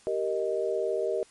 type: chord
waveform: sine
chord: Eb major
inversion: first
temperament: just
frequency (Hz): 388.9 / 466.7 / 622.3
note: G4 / Bb4 / Eb5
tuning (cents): -14 / +2 / 0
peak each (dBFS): -30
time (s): 0.07-1.23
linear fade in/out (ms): 0
effects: white hiss -58 dBFS RMS until 1.3 s + MP3 48 kbps